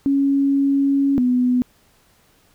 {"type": "tone pair in turn", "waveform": "sine", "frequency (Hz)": [277.2, 249], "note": ["C#4", "B3"], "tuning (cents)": [0, 14], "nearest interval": "major second", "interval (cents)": 186, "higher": "first", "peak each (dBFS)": -14, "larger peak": "neither", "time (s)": [[0.06, 1.18], [1.18, 1.62]], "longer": "first", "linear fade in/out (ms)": 0, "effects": ["pink hiss -57 dBFS RMS until 2.54 s"]}